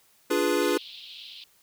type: chord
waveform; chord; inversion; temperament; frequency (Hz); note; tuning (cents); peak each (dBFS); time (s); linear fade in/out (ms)
square; D diminished seventh; none; equal; 293.7 / 349.2 / 415.3 / 493.9; D4 / F4 / Ab4 / Cb5; 0 / 0 / 0 / 0; -29 / -28 / -28 / -29; 0.3-0.78; 10
type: band-pass noise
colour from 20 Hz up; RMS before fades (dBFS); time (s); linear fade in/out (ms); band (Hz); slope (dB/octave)
pink; -44; 0.62-1.44; 2; 2900 to 4300; 48
effects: white hiss -62 dBFS RMS until 1.62 s